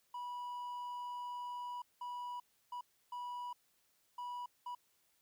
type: tone bursts at uneven times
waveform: triangle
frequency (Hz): 978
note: B5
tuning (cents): -17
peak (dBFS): -39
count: 6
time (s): 0.14-1.82 / 2.01-2.4 / 2.72-2.81 / 3.12-3.53 / 4.18-4.46 / 4.66-4.75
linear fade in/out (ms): 5
effects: white hiss -75 dBFS RMS until 5.21 s